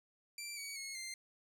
15% pulse tone with pitch steps, 2349 / 2260 / 2174 / 2092 Hz, D7 / C#7 / C#7 / C7, 0 / +33 / -34 / -1 cents, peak -36 dBFS, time 0.38-1.14 s, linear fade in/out 2 ms, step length 190 ms, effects none

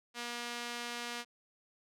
sawtooth tone with band-pass filter, 239.1 Hz, A#3, 44 cents sharp, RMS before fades -41 dBFS, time 0.14-1.25 s, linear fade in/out 50 ms, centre 3500 Hz, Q 0.6, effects none

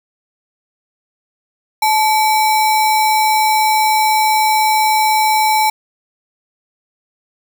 sine tone with sample-and-hold, 866 Hz, A5, 28 cents flat, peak -10 dBFS, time 1.82-5.7 s, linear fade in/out 5 ms, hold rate 3150 Hz, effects none

